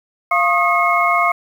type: tone cluster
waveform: sine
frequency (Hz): 693 / 1084 / 1244 / 2172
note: F5 / C#6 / D#6 / C#7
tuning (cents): -14 / -39 / -1 / -36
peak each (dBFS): -18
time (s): 0.31-1.32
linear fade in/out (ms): 5
effects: 7-bit